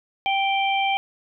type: harmonic tone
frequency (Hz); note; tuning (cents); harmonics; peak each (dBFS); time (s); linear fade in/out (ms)
784; G5; 0; 1 / 3 / 4; -21 / -25 / -28; 0.26-0.97; 0
effects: none